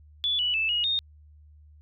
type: tone with pitch steps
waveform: sine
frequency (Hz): 3444 / 2950 / 2634 / 2888 / 3688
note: A7 / F#7 / E7 / F#7 / A#7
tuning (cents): -38 / -6 / -2 / -43 / -19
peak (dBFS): -23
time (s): 0.24-0.99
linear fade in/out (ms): 0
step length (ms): 150
effects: added 75 Hz sine -50 dBFS peak until 1.81 s